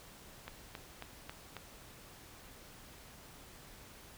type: click train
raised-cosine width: 0.3 ms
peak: -27 dBFS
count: 5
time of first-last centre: 0.48-1.567 s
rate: 3.68 Hz
effects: pink hiss -55 dBFS RMS until 4.17 s